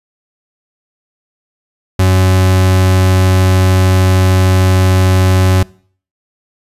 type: tone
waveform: 40% pulse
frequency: 93.3 Hz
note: F#2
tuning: 15 cents sharp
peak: -6 dBFS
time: 1.99-5.63 s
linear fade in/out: 5 ms
effects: noise-tail reverb RT60 0.5 s tail -23 dB re dry + resampled to 32000 Hz